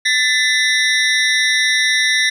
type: ring-modulated tone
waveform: 25% pulse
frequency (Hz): 1892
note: A#6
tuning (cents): +25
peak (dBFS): -6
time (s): 0.05-2.3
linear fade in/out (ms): 10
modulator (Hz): 128
effects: resampled to 22050 Hz